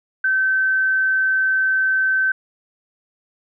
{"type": "tone", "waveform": "sine", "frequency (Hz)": 1540, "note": "G6", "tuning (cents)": -31, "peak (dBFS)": -15, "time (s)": [0.24, 2.32], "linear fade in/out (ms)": 5, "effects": []}